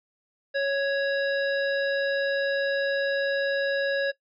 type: harmonic tone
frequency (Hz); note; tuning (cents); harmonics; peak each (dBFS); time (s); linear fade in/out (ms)
554.4; C#5; 0; 1 / 3 / 5 / 7 / 9; -24 / -27 / -40 / -37 / -42; 0.54-4.12; 20
effects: noise-tail reverb RT60 0.1 s tail -19 dB re dry + MP3 96 kbps

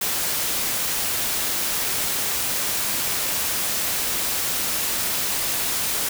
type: noise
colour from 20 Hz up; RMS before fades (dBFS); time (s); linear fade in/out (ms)
white; -24; 0.01-6.09; 5
effects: none

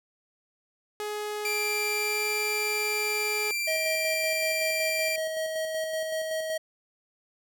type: tone with pitch glide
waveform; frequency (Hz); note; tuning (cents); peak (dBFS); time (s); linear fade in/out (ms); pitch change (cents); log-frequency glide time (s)
sawtooth; 419.7 to 422.4; G#4 to G#4; +18 to +29; -27; 1-3.51; 0; +11; 1.94-2.25
type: tone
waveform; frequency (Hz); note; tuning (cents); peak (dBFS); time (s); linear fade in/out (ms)
sawtooth; 2360; D7; +8; -24; 1.45-5.16; 2
type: tone with tremolo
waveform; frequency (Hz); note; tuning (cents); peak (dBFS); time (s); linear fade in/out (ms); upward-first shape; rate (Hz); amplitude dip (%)
square; 636; D#5; +38; -28; 3.67-6.58; 10; square; 5.3; 30
effects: none

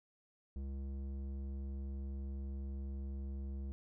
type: tone with low-pass filter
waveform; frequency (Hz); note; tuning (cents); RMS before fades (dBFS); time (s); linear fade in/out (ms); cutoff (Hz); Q
square; 68; C#2; -33; -42; 0.56-3.72; 0; 290; 0.71
effects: none

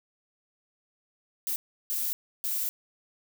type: noise bursts at uneven times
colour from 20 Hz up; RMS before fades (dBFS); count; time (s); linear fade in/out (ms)
violet; -30; 3; 1.47-1.56 / 1.9-2.13 / 2.44-2.69; 0
effects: none

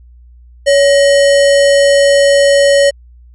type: tone with sample-and-hold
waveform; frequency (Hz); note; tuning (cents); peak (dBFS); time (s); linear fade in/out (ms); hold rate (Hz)
sine; 562; C#5; +24; -5; 0.66-2.91; 20; 2450
effects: added 60 Hz sine -37 dBFS peak until 3.34 s + resampled to 24000 Hz

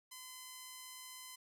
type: tone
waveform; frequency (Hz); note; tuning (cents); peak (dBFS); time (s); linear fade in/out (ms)
5% pulse; 1022; C6; -41; -37; 0.11-1.36; 10
effects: none

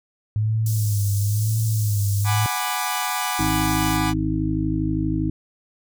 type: tone with vibrato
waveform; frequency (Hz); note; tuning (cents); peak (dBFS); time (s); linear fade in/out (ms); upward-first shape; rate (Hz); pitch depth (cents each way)
sine; 105.7; G#2; +31; -18; 0.36-2.46; 0; sine; 1; 84
type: high-pass noise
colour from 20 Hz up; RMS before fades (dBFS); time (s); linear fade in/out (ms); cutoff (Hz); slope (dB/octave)
pink; -33; 0.66-3.97; 2; 5700; 24
type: chord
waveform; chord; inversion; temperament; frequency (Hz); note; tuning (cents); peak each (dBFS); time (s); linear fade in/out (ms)
sawtooth; G# half-diminished seventh; third; equal with one note detuned; 740 / 830.6 / 987.8 / 1184.9; F#5 / G#5 / B5 / D6; 0 / 0 / 0 / +15; -25; 2.24-4.14; 50
type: harmonic tone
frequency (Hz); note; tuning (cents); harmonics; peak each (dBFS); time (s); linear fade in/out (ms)
52.5; G#1; +19; 1 / 2 / 3 / 5 / 6; -28 / -27 / -27 / -27 / -24; 3.39-5.3; 5
effects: none

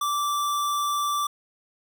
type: tone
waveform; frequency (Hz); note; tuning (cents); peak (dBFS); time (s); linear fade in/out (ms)
square; 1168; D6; -10; -24; 0.01-1.27; 5
effects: none

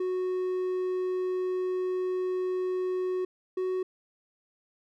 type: tone pair in turn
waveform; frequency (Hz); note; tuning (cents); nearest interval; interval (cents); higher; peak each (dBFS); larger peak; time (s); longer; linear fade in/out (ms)
triangle; 368.2 / 371; F#4 / F#4; -8 / +5; unison; 13; second; -25; neither; 0-3.25 / 3.57-3.83; first; 5
effects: none

